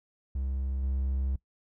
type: tone with level steps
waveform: triangle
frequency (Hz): 66.5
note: C2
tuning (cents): +29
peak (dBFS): -27 / -25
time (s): 0.35-1.36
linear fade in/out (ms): 5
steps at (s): 0.83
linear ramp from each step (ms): 5
effects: noise-tail reverb RT60 0.1 s tail -20 dB re dry